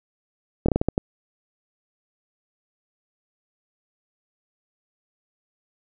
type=slowing click train; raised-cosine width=2 ms; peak=-6 dBFS; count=7; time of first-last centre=0.66-0.979 s; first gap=25 ms; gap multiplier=1.3; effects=none